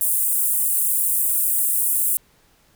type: high-pass noise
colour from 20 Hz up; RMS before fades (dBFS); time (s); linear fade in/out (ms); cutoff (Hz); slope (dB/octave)
pink; -20; 0.01-2.17; 0; 8700; 48
effects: pink hiss -58 dBFS RMS until 2.75 s